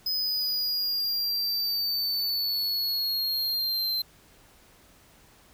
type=exponential sweep; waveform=square; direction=down; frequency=5050 to 4100 Hz; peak=-26 dBFS; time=0.06-4.02 s; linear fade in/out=5 ms; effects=pink hiss -57 dBFS RMS until 5.53 s